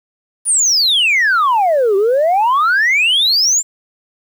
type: exponential two-way sweep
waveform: sine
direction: down then up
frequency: 9956 to 380 to 7500 Hz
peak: -8 dBFS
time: 0.45-3.63 s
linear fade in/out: 50 ms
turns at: 1.96 s
effects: tanh soft clip ceiling -8 dBFS + 7-bit